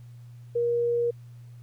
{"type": "tone", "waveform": "sine", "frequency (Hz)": 474.2, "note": "A#4", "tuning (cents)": 30, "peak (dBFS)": -22, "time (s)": [0.55, 1.11], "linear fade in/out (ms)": 10, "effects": ["added 120 Hz sine -43 dBFS peak until 1.62 s", "pink hiss -65 dBFS RMS until 1.62 s"]}